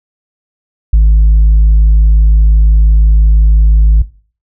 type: tone with tanh clipping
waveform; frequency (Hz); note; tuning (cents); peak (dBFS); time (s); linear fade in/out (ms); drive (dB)
sine; 52.9; G#1; +33; -3; 0.93-4.02; 5; 1
effects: noise-tail reverb RT60 0.4 s tail -18 dB re dry